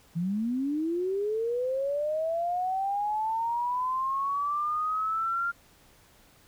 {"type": "linear sweep", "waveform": "sine", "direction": "up", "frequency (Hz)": [160.8, 1400], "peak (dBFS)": -26, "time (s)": [0.15, 5.52], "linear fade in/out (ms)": 20, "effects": ["pink hiss -59 dBFS RMS until 6.47 s"]}